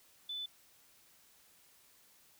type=tone; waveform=sine; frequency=3500 Hz; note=A7; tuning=10 cents flat; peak=-38 dBFS; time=0.29-0.46 s; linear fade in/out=5 ms; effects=white hiss -65 dBFS RMS until 2.39 s